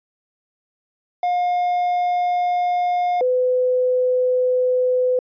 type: tone pair in turn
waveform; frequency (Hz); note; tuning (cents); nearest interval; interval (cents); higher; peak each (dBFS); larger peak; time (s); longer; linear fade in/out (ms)
triangle / sine; 713 / 504.2; F5 / B4; +36 / +36; tritone; 600; first; -15; neither; 1.23-3.21 / 3.21-5.19; neither; 2
effects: resampled to 11025 Hz